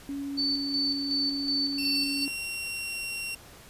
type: tone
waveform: sine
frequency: 280 Hz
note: C#4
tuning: 18 cents sharp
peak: -31 dBFS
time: 0.09-2.28 s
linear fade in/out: 0 ms
type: tone with tremolo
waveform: sine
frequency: 4517 Hz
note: C#8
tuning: 32 cents sharp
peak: -25 dBFS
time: 0.37-2.26 s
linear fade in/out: 20 ms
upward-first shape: square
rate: 2.7 Hz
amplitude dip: 50%
type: tone with pitch glide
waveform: sawtooth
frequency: 2700 to 2744 Hz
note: E7 to F7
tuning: +41 to -31 cents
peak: -29 dBFS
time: 1.78-3.35 s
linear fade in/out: 5 ms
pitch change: +28 cents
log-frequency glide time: 1.93-2.3 s
effects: pink hiss -50 dBFS RMS until 3.69 s + resampled to 32000 Hz